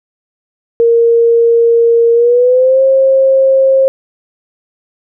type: tone with pitch glide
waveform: sine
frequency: 465.1 to 534.3 Hz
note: A#4 to C5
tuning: -4 to +36 cents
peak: -5 dBFS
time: 0.8-3.88 s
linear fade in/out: 0 ms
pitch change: +240 cents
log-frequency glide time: 2.13-2.82 s
effects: none